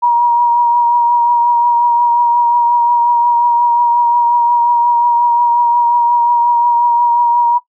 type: tone with vibrato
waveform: sine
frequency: 952 Hz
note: A#5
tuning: 36 cents sharp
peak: -7 dBFS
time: 0.02-7.59 s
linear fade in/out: 20 ms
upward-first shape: triangle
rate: 5.6 Hz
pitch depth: 21 cents each way
effects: noise-tail reverb RT60 0.1 s tail -17 dB re dry